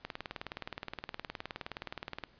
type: click train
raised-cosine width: 0.3 ms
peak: -22 dBFS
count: 43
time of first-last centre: 0.05-2.237 s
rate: 19.2 Hz
effects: pink hiss -64 dBFS RMS until 2.39 s + resampled to 11025 Hz